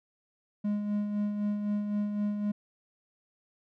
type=tone with tremolo; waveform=triangle; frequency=207.1 Hz; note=G#3; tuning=5 cents flat; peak=-24 dBFS; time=0.64-2.52 s; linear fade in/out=10 ms; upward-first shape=sine; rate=3.9 Hz; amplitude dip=45%; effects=none